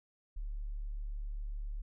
sine tone, 36.28 Hz, D1, 20 cents flat, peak -36 dBFS, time 0.36-1.82 s, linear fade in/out 10 ms, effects none

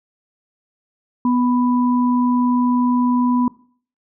sine tone pair together, 246.9 / 989.7 Hz, B3 / B5, 0 / +3 cents, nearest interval 2 octaves, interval 2403 cents, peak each -14 / -22 dBFS, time 1.25-3.48 s, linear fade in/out 2 ms, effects noise-tail reverb RT60 0.5 s tail -21 dB re dry

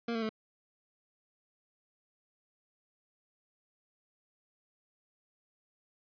25% pulse tone with pitch steps, 233.4 / 226 / 218.8 Hz, A#3 / A3 / A3, +2 / +47 / -9 cents, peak -28 dBFS, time 0.08-0.293 s, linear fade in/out 5 ms, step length 71 ms, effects resampled to 11025 Hz

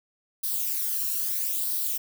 violet noise with flanger, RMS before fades -28 dBFS, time 0.43-1.98 s, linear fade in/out 10 ms, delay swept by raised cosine 0.21 to 0.72 ms, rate 0.77 Hz, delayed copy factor +0.55, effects none

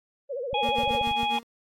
sine tone with vibrato, 518 Hz, C5, 17 cents flat, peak -29 dBFS, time 0.29-1.03 s, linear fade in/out 20 ms, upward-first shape sine, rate 14 Hz, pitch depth 170 cents each way
clicks, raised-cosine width 5 ms, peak -26 dBFS, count 11, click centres 0.531 / 0.689 / 0.785 / 0.835 / 0.877 / 0.909 / 0.95 / 1.013 / 1.074 / 1.113 / 1.232 s
harmonic tone, 830.6 Hz, G#5, in tune, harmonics 1 / 3 / 4, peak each -25 / -32 / -31 dBFS, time 0.54-1.39 s, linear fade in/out 5 ms
30% pulse tone with tremolo, 233.1 Hz, A#3, in tune, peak -28 dBFS, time 0.63-1.43 s, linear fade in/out 0 ms, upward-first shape sine, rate 7.3 Hz, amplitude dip 90%
effects AAC 48 kbps

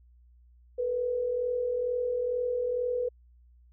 sine tone pair together, 451.7 / 493.9 Hz, A4 / B4, +45 / 0 cents, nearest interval major second, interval 155 cents, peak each -36 / -27 dBFS, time 0.78-3.09 s, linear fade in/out 10 ms, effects added 60 Hz sine -55 dBFS peak until 3.72 s

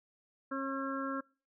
harmonic tone, 271 Hz, C#4, 39 cents flat, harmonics 1 / 2 / 4 / 5 / 6, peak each -37 / -41 / -42 / -40 / -45 dBFS, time 0.51-1.21 s, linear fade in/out 10 ms, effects noise-tail reverb RT60 0.4 s tail -26 dB re dry

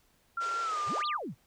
sine tone with pitch glide, 1373 to 1202.2 Hz, F6 to D6, -30 to +40 cents, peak -30 dBFS, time 0.37-1.17 s, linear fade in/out 5 ms, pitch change -230 cents, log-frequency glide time 0.62-0.79 s
pink band-pass noise, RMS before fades -44 dBFS, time 0.4-1.03 s, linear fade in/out 20 ms, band 370 to 7800 Hz, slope 48 dB/octave
sine exponential two-way sweep, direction up then down, 75.6 to 4577 to 99.8 Hz, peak -35 dBFS, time 0.86-1.35 s, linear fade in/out 50 ms, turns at 1.06 s
effects pink hiss -68 dBFS RMS until 1.46 s

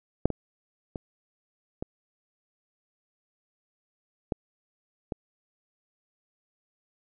clicks, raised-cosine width 2 ms, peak -6 / -17 / -20 / -18 / -13 / -17 dBFS, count 6, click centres 0.256 / 0.303 / 0.958 / 1.825 / 4.322 / 5.122 s, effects none

